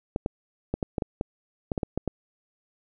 clicks, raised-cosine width 2 ms, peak -13 dBFS, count 12, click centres 0.161 / 0.261 / 0.74 / 0.828 / 0.982 / 1.022 / 1.211 / 1.718 / 1.778 / 1.832 / 1.976 / 2.077 s, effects none

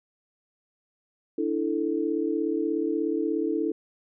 sine chord, D suspended second, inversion none, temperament just, 293.7 / 330.4 / 440.5 Hz, D4 / E4 / A4, 0 / +4 / +2 cents, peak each -29 / -27 / -29 dBFS, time 1.38-3.72 s, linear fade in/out 5 ms, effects none

